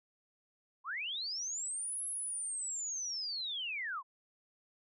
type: linear two-way sweep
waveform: sine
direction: up then down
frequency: 960 to 11000 to 960 Hz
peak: -36 dBFS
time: 0.84-4.03 s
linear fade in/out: 50 ms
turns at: 2.04 s
effects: none